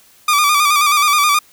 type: tone with vibrato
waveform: sawtooth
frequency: 1184 Hz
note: D6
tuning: 14 cents sharp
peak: -7 dBFS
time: 0.28-1.39 s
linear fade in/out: 5 ms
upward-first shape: square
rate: 9.4 Hz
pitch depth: 48 cents each way
effects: white hiss -49 dBFS RMS until 1.52 s